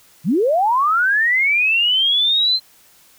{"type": "linear sweep", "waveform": "sine", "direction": "up", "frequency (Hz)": [130.9, 4149], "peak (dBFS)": -13, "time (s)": [0.24, 2.6], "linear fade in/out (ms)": 50, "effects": ["white hiss -51 dBFS RMS until 3.18 s"]}